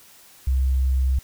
sine tone, 65.41 Hz, C2, in tune, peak -17 dBFS, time 0.47-1.19 s, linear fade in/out 5 ms, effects white hiss -50 dBFS RMS until 1.23 s

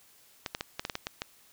clicks, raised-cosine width 0.2 ms, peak -15 dBFS, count 9, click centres 0.462 / 0.549 / 0.609 / 0.795 / 0.851 / 0.898 / 0.954 / 1.069 / 1.219 s, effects white hiss -60 dBFS RMS until 1.52 s

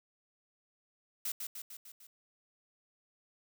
blue noise with echo, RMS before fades -36 dBFS, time 1.25-1.32 s, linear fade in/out 5 ms, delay 150 ms, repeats 5, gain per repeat -4 dB, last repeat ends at 2.07 s, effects none

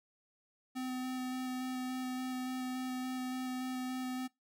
square tone with vibrato, 255.5 Hz, C4, 41 cents flat, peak -37 dBFS, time 0.75-4.28 s, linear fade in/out 20 ms, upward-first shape square, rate 3.5 Hz, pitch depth 8 cents each way, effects noise-tail reverb RT60 0.2 s tail -23 dB re dry

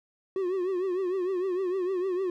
triangle tone with vibrato, 370 Hz, F#4, in tune, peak -24 dBFS, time 0.36-2.3 s, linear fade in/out 2 ms, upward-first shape triangle, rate 6.6 Hz, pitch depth 110 cents each way, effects none

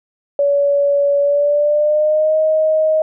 sine tone with pitch glide, 568 to 626.6 Hz, C#5 to D#5, +42 to +12 cents, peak -11 dBFS, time 0.39-3.02 s, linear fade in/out 2 ms, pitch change +170 cents, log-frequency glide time 1.2-2.37 s, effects none

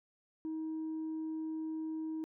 sine tone, 316.9 Hz, D#4, 32 cents sharp, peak -34 dBFS, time 0.45-2.24 s, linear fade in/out 0 ms, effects tanh soft clip ceiling -34 dBFS

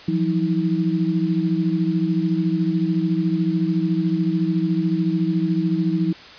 sine tone cluster, 168.1 / 181.9 / 320 Hz, E3 / F#3 / D#4, +34 / -29 / +49 cents, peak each -22 dBFS, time 0.08-6.13 s, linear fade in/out 5 ms, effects white hiss -41 dBFS RMS until 6.38 s + resampled to 11025 Hz

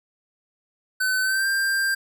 square tone with pitch glide, 1518 to 1585.2 Hz, F#6 to G6, +44 to +19 cents, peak -21 dBFS, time 1-1.95 s, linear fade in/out 10 ms, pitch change +75 cents, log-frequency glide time 1.22-1.47 s, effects none

